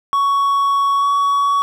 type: tone with pitch glide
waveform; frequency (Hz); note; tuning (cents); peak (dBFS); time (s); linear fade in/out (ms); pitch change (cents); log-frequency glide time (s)
triangle; 1116 to 1125.7; C#6 to C#6; +11 to +26; -11; 0.13-1.62; 0; +15; 0.97-1.07
effects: none